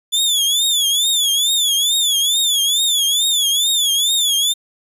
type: tone with vibrato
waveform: sawtooth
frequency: 3459 Hz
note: A7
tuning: 30 cents flat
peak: -11 dBFS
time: 0.12-4.54 s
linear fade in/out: 20 ms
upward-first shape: triangle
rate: 2.3 Hz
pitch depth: 150 cents each way
effects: resampled to 32000 Hz